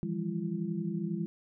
sine tone cluster, 160.1 / 171.9 / 202.4 / 338.7 Hz, D#3 / F3 / G#3 / E4, +50 / -27 / -44 / +47 cents, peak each -39 / -35 / -35 / -39 dBFS, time 0.03-1.26 s, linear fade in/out 0 ms, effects none

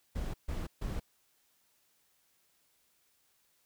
brown noise bursts, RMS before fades -36 dBFS, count 3, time 0.15-1 s, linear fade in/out 10 ms, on 190 ms, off 140 ms, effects white hiss -72 dBFS RMS until 3.65 s

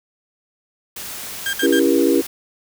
white noise, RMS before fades -31 dBFS, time 0.96-2.27 s, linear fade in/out 5 ms
30% pulse tone bursts, 1600 Hz, G6, 35 cents sharp, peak -17 dBFS, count 3, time 1.46-1.795 s, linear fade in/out 2 ms, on 71 ms, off 61 ms
sine chord, C# diminished seventh, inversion none, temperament just, 277.2 / 332.6 / 399.1 / 479 Hz, C#4 / E4 / G4 / Bb4, 0 / +16 / +31 / +47 cents, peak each -18 / -17 / -19 / -20 dBFS, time 1.62-2.22 s, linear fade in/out 20 ms
effects none

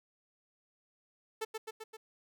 sawtooth tone with echo, 440 Hz, A4, in tune, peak -30 dBFS, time 1.41-1.45 s, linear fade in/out 10 ms, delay 130 ms, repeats 4, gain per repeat -3 dB, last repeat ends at 1.97 s, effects none

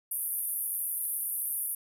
white band-pass noise, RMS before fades -33 dBFS, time 0.11-1.75 s, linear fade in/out 5 ms, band 9500 to 14000 Hz, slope 96 dB/octave, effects none

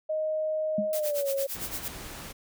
sine tone with pitch glide, 623 to 548.7 Hz, D#5 to C#5, +2 to -18 cents, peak -26 dBFS, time 0.09-1.47 s, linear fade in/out 10 ms, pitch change -220 cents, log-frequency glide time 0.95-1.3 s
sine tone with exponential decay, 206.5 Hz, G#3, 10 cents flat, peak -23 dBFS, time 0.78-0.92 s, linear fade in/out 5 ms, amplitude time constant 30 ms
blue noise with tremolo, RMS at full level -33 dBFS, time 0.93-1.88 s, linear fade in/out 0 ms, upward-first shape sine, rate 8.8 Hz, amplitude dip 90%
pink noise, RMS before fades -41 dBFS, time 1.54-2.33 s, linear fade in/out 20 ms
effects none

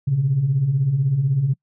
sine beating tone pair, 122.2 / 138.2 Hz, B2 / C#3, -18 / -5 cents, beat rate 16 Hz, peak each -24 / -16 dBFS, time 0.07-1.54 s, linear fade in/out 10 ms, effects noise-tail reverb RT60 0.1 s tail -26 dB re dry + tanh soft clip ceiling -9 dBFS

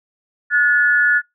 sine tone pair together, 1448 / 1726.5 Hz, F#6 / A6, -38 / -33 cents, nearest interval minor third, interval 305 cents, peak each -14 dBFS, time 0.5-1.22 s, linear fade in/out 50 ms, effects noise-tail reverb RT60 0.2 s tail -24 dB re dry

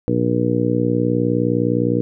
harmonic tone, 59.8 Hz, A#1, 45 cents sharp, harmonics 2 / 3 / 4 / 5 / 6 / 7 / 8, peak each -22 / -23 / -23 / -21 / -27 / -27 / -22 dBFS, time 0.08-2.01 s, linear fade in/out 0 ms, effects none

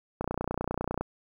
click train, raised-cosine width 1 ms, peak -16 dBFS, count 25, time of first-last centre 0.21-1.01 s, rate 30 Hz, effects 9-bit

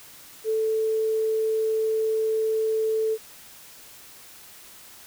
sine tone, 440 Hz, A4, in tune, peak -21 dBFS, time 0.44-3.18 s, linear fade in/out 50 ms, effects white hiss -47 dBFS RMS until 5.06 s

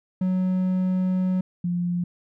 triangle / sine tone pair in turn, 185 / 175.51 Hz, F#3 / F3, 0 / +9 cents, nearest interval minor second, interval 91 cents, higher first, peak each -18 / -22 dBFS, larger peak first, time 0.21-1.41 / 1.64-2.04 s, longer first, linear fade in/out 5 ms, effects none

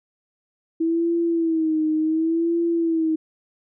sine tone with vibrato, 324.5 Hz, E4, 27 cents flat, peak -18 dBFS, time 0.8-3.16 s, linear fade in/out 10 ms, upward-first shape sine, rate 0.69 Hz, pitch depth 74 cents each way, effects none

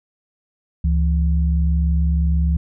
sine tone pair together, 70.7 / 167.71 Hz, C#2 / E3, +35 / +30 cents, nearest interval octave + minor third, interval 1495 cents, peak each -15 / -22 dBFS, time 0.84-2.57 s, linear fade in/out 5 ms, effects none

